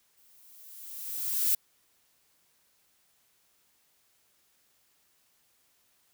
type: noise with exponential growth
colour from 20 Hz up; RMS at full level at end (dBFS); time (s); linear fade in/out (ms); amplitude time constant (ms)
violet; -24; 0.17-1.55; 5; 300
effects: white hiss -69 dBFS RMS until 6.13 s